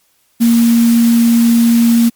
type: tone in noise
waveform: sine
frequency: 233.1 Hz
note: A#3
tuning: in tune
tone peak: -6 dBFS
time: 0.4-2.1 s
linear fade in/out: 20 ms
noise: white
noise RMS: -24 dBFS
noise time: 0.4-2.1 s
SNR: +15 dB
effects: white hiss -57 dBFS RMS until 2.15 s + MP3 96 kbps